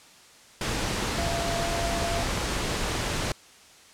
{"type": "tone in noise", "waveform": "sine", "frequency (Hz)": 681, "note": "F5", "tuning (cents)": -44, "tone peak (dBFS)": -30, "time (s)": [1.18, 2.23], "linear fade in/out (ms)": 2, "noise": "pink", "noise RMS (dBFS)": -28, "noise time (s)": [0.61, 3.32], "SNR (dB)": -5, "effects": ["white hiss -52 dBFS RMS until 3.93 s", "low-pass 8000 Hz 12 dB/octave"]}